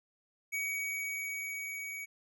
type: tone with level ramp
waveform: square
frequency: 2258 Hz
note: C#7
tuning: 31 cents sharp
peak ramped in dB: -33 to -40 dBFS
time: 0.52-2.06 s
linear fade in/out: 20 ms
effects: none